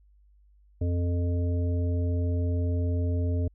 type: harmonic tone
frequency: 87.31 Hz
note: F2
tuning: in tune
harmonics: 1 / 3 / 5 / 7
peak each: -24 / -34 / -38 / -41 dBFS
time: 0.81-3.48 s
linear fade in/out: 5 ms
effects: added 50 Hz sine -56 dBFS peak until 3.54 s